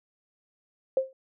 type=tone with exponential decay; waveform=sine; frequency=528 Hz; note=C5; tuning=16 cents sharp; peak=-17 dBFS; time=0.97-1.13 s; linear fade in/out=2 ms; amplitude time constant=34 ms; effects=none